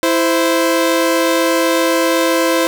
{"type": "tone pair together", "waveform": "sawtooth", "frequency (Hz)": [330.7, 520], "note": ["E4", "C5"], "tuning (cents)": [6, -11], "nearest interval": "minor sixth", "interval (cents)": 783, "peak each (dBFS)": -11, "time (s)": [0.03, 2.67], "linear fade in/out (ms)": 0, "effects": []}